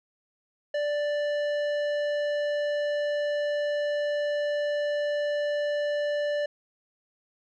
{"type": "tone with tanh clipping", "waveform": "sine", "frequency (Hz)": 587, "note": "D5", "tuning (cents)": -1, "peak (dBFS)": -27, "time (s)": [0.74, 6.46], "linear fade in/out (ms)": 5, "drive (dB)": 13, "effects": []}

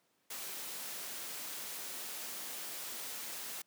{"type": "noise", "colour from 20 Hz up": "white", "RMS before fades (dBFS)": -43, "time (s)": [0.3, 3.62], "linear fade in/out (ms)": 5, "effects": ["pink hiss -75 dBFS RMS until 3.66 s", "high-pass 200 Hz 12 dB/octave"]}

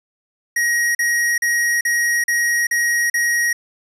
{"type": "tone bursts", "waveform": "square", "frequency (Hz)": 1891, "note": "A#6", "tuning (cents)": 24, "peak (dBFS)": -16, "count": 7, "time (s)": [0.56, 3.53], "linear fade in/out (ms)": 5, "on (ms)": 390, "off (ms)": 40, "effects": ["resampled to 32000 Hz"]}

